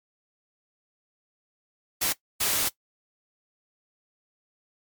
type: noise bursts at uneven times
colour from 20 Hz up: white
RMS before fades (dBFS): -25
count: 2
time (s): 2.01-2.13 / 2.4-2.69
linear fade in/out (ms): 10
effects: noise-tail reverb RT60 0.1 s tail -19 dB re dry + MP3 96 kbps